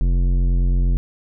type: tone with tanh clipping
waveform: sine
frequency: 44.41 Hz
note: F1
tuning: 30 cents sharp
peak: -16 dBFS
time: 0.01-0.97 s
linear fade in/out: 0 ms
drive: 13 dB
effects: none